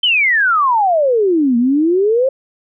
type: exponential two-way sweep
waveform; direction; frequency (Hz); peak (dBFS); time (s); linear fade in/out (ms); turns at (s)
sine; down then up; 3136 to 230.8 to 547; -10; 0.03-2.29; 5; 1.57
effects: none